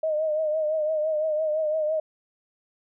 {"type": "tone with vibrato", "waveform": "sine", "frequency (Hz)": 620, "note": "D#5", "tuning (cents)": -6, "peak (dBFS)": -22, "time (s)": [0.03, 2], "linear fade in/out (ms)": 5, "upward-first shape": "triangle", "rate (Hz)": 5.9, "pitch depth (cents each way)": 62, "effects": []}